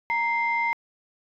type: tone pair together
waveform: sine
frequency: 932.3 / 2093 Hz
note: A#5 / C7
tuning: 0 / 0 cents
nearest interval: octave + major second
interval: 1400 cents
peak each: -24 dBFS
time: 0.1-0.73 s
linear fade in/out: 0 ms
effects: tanh soft clip ceiling -15 dBFS